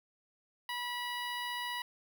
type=tone with notch filter; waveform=15% pulse; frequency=975 Hz; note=B5; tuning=23 cents flat; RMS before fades=-38 dBFS; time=0.69-1.82 s; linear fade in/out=2 ms; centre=8000 Hz; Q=1.2; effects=none